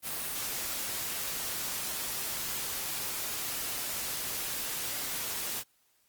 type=noise; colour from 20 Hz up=white; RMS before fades=-35 dBFS; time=0.02-5.64 s; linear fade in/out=50 ms; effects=white hiss -70 dBFS RMS until 6.08 s + Opus 32 kbps